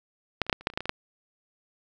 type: clicks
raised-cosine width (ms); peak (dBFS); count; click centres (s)
0.3; -7 / -30 / -8 / -7 / -30 / -8 / -24 / -30 / -11 / -18 / -18 / -8; 12; 0.417 / 0.466 / 0.497 / 0.528 / 0.61 / 0.671 / 0.701 / 0.737 / 0.775 / 0.806 / 0.856 / 0.894
effects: none